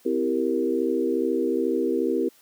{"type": "chord", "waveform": "sine", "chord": "C dominant seventh", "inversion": "none", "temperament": "equal with one note detuned", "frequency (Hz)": [257.9, 329.6, 392, 466.2], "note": ["C4", "E4", "G4", "Bb4"], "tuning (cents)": [-25, 0, 0, 0], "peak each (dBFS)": [-27, -26, -26, -27], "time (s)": [0.05, 2.29], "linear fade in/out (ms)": 10, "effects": ["white hiss -57 dBFS RMS until 2.41 s", "high-pass 150 Hz 12 dB/octave"]}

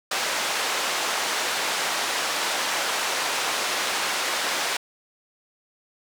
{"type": "band-pass noise", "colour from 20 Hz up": "pink", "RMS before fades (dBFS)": -26, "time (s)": [0.11, 4.77], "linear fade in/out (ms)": 5, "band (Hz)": [670, 7600], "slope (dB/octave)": 12, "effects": []}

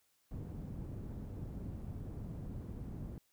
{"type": "low-pass noise", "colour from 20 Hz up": "white", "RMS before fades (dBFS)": -44, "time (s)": [0.31, 3.18], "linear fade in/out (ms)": 2, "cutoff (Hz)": 160, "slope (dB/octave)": 12, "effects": ["white hiss -75 dBFS RMS until 3.32 s"]}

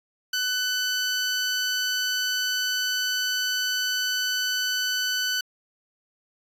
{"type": "tone", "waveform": "15% pulse", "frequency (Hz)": 1500, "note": "F#6", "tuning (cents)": 23, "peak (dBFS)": -17, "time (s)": [0.33, 5.41], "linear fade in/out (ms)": 5, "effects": ["resampled to 32000 Hz"]}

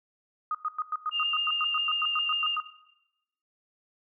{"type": "tone bursts", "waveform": "sine", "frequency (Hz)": 1244.5, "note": "D#6", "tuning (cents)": 0, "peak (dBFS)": -26, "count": 16, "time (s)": [0.51, 2.602], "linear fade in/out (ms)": 2, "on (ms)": 37, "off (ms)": 100}
{"type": "tone with vibrato", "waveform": "sine", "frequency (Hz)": 2800, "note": "F7", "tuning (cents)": 4, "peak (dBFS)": -25, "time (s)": [1.11, 2.59], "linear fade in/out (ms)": 50, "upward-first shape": "square", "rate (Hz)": 7.4, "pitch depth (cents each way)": 12}
{"effects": ["noise-tail reverb RT60 0.9 s tail -17 dB re dry"]}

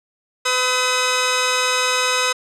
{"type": "tone pair together", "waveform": "10% pulse", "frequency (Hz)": [505, 1272.5], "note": ["B4", "D#6"], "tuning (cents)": [39, 39], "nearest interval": "octave + major third", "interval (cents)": 1600, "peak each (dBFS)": -11, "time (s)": [0.45, 2.33], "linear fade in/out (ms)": 10, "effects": ["low-pass 9000 Hz 12 dB/octave"]}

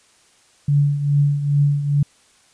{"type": "tone with tremolo", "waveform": "sine", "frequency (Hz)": 143.8, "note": "D3", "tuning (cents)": -36, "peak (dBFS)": -11, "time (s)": [0.68, 2.03], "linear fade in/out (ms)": 5, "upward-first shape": "triangle", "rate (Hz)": 2.4, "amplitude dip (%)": 70, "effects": ["white hiss -55 dBFS RMS until 2.53 s", "resampled to 22050 Hz"]}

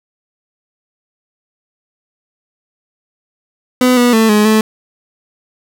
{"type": "tone with pitch steps", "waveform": "30% pulse", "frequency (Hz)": [251.6, 243.6, 222.5, 210.5, 217.5], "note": ["B3", "B3", "A3", "G#3", "A3"], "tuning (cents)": [32, -24, 20, 24, -20], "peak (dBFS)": -5, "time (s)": [3.81, 4.61], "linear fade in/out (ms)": 2, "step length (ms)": 160, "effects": []}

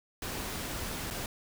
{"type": "noise with dropouts", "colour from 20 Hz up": "pink", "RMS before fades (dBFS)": -37, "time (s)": [0.22, 1.26], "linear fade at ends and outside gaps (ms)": 2, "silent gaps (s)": [1.103, 1.108], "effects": []}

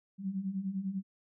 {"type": "beating tone pair", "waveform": "sine", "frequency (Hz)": [184.8, 194.8], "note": ["F#3", "G3"], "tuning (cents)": [-2, -11], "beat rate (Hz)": 10, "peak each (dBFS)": [-39, -34], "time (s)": [0.18, 1.03], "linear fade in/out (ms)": 50, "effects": []}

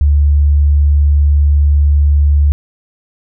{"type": "tone", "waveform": "sine", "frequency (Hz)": 72.6, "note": "D2", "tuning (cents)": -19, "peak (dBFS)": -6, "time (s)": [0.01, 2.52], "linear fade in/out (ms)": 0, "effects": []}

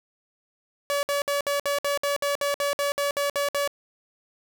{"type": "tone bursts", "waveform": "sawtooth", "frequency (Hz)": 570, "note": "C#5", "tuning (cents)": 48, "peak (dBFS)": -19, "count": 15, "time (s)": [0.9, 3.676], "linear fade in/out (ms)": 0, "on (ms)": 130, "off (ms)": 59, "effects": []}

